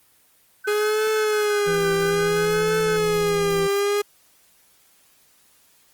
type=tone with tremolo; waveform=sine; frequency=1522 Hz; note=F#6; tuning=48 cents sharp; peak=-28 dBFS; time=0.64-2.97 s; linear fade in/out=10 ms; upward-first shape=square; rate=5.8 Hz; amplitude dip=55%
type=tone with vibrato; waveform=45% pulse; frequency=415.3 Hz; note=G#4; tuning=in tune; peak=-19 dBFS; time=0.67-4.02 s; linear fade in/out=10 ms; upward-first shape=triangle; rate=0.59 Hz; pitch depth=85 cents each way
type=harmonic tone; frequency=166.6 Hz; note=E3; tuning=19 cents sharp; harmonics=1 / 2 / 3; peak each=-28 / -43 / -35 dBFS; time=1.66-3.68 s; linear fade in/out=20 ms
effects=white hiss -58 dBFS RMS until 5.93 s + Opus 24 kbps